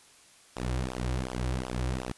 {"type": "tone with flanger", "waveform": "sawtooth", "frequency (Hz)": 62.8, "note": "B1", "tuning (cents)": 30, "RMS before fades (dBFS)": -32, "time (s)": [0.56, 2.12], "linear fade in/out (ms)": 5, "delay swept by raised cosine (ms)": [0.45, 4.75], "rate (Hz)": 2.7, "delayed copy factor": -0.95, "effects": ["white hiss -57 dBFS RMS until 2.17 s", "resampled to 24000 Hz"]}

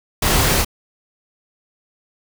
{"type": "noise with echo", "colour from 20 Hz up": "pink", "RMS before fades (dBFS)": -18, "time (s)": [0.22, 0.62], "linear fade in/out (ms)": 5, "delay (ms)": 28, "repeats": 1, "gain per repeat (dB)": -2, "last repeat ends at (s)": 0.648, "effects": []}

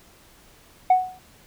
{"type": "tone with exponential decay", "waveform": "sine", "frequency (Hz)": 740, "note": "F#5", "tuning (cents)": 0, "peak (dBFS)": -8, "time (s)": [0.9, 1.19], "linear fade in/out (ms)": 5, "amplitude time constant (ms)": 61, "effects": ["tanh soft clip ceiling -10 dBFS", "pink hiss -53 dBFS RMS until 1.46 s"]}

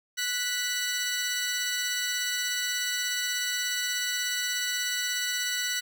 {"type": "tone pair together", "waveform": "15% pulse", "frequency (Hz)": [1480, 1967.8], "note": ["F#6", "B6"], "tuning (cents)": [0, -7], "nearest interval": "perfect fourth", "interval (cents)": 493, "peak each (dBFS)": -24, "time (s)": [0.17, 5.81], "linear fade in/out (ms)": 20, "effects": []}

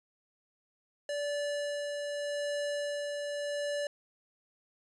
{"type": "tone with tremolo", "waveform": "square", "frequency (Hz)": 580, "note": "D5", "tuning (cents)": -22, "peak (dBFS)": -32, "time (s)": [1.09, 3.87], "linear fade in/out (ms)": 2, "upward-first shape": "sine", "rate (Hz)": 0.83, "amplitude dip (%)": 30, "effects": ["resampled to 22050 Hz"]}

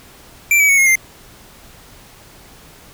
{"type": "tone with pitch steps", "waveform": "square", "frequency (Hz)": [2349, 2283, 2220, 2158, 2098], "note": ["D7", "D7", "C#7", "C#7", "C7"], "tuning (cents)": [0, -50, 2, -47, 4], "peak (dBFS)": -10, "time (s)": [0.51, 0.955], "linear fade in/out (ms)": 2, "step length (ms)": 89, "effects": ["pink hiss -43 dBFS RMS until 2.93 s"]}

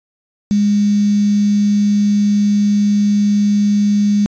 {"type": "tone with quantisation", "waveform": "sine", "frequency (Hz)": 205.5, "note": "G#3", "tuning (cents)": -18, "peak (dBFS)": -10, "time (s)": [0.51, 4.26], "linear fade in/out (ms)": 0, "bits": 5, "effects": ["resampled to 16000 Hz"]}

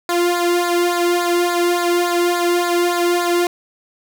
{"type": "tone with flanger", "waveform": "sawtooth", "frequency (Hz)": 349.2, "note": "F4", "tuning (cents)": 0, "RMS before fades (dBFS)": -17, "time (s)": [0.09, 3.47], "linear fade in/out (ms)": 2, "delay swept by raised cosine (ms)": [0.34, 1.28], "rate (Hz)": 3.5, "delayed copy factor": -0.95, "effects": []}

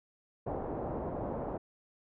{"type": "low-pass noise", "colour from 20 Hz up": "white", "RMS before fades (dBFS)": -37, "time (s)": [0.46, 1.58], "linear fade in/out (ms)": 10, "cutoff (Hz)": 770, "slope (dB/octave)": 24, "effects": []}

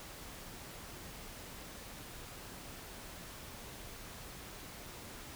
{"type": "silence", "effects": ["pink hiss -49 dBFS RMS until 5.35 s"]}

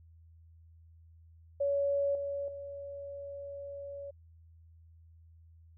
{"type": "tone with level steps", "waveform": "sine", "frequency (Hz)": 563, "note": "C#5", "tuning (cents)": 27, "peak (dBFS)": [-27, -33, -40], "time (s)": [1.6, 4.11], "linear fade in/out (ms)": 10, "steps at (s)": [2.15, 2.48], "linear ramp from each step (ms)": 2, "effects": ["added 82 Hz sine -55 dBFS peak until 5.77 s"]}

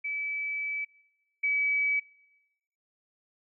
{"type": "tone pair in turn", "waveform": "sine", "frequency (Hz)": [2300, 2285], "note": ["D7", "D7"], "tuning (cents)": [-37, -48], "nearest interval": "unison", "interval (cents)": 11, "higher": "first", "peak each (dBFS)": [-30, -24], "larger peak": "second", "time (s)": [[0.04, 0.85], [1.43, 2]], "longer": "first", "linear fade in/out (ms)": 10, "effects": ["noise-tail reverb RT60 1.0 s tail -23 dB re dry"]}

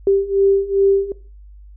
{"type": "beating tone pair", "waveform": "sine", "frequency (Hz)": [392, 394.5], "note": ["G4", "G4"], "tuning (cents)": [0, 11], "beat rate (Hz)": 2.5, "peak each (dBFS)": [-17, -15], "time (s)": [0.07, 1.12], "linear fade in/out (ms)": 2, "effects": ["noise-tail reverb RT60 0.4 s tail -20 dB re dry", "added 50 Hz sine -38 dBFS peak until 1.76 s"]}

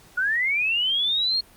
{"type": "linear sweep", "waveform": "sine", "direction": "up", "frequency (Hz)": [1426, 4320], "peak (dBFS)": -20, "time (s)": [0.17, 1.41], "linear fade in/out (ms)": 10, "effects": ["pink hiss -52 dBFS RMS until 1.56 s", "Opus 48 kbps"]}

